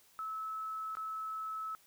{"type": "tone with dropouts", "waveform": "sine", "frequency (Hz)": 1300, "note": "E6", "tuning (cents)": -24, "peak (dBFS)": -37, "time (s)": [0.19, 1.75], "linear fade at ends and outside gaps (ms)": 0, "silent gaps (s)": [0.952, 0.97], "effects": ["white hiss -65 dBFS RMS until 1.86 s"]}